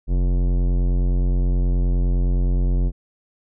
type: tone with tanh clipping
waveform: sine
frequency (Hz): 44.81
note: F1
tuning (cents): +45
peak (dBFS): -18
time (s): 0.07-2.92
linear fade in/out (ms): 50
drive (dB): 17
effects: none